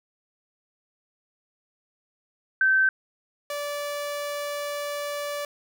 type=tone pair in turn; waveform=sine / sawtooth; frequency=1546 / 580.4 Hz; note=G6 / D5; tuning=-24 / -21 cents; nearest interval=octave + perfect fourth; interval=1697 cents; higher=first; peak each=-17 / -25 dBFS; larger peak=first; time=2.61-2.89 / 3.5-5.45 s; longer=second; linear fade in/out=2 ms; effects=none